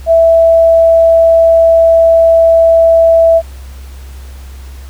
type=tone; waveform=sine; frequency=660 Hz; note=E5; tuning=2 cents sharp; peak=-3 dBFS; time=0.06-3.42 s; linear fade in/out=50 ms; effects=added 66 Hz sine -26 dBFS peak until 4.89 s + pink hiss -40 dBFS RMS until 4.89 s